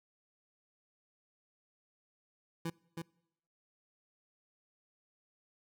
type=tone with echo; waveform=25% pulse; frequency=166.3 Hz; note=E3; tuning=16 cents sharp; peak=-31 dBFS; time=2.65-2.7 s; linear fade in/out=5 ms; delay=320 ms; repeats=1; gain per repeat=-4 dB; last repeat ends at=3.02 s; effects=noise-tail reverb RT60 0.8 s tail -25 dB re dry